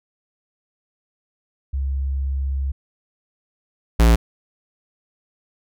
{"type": "tone pair in turn", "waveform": ["sine", "square"], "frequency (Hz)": [67.9, 57.23], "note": ["C#2", "A#1"], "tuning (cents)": [-35, -31], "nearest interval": "minor third", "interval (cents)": 296, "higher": "first", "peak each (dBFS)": [-20, -11], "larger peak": "second", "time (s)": [[1.73, 2.72], [3.99, 4.16]], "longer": "first", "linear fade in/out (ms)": 10, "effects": []}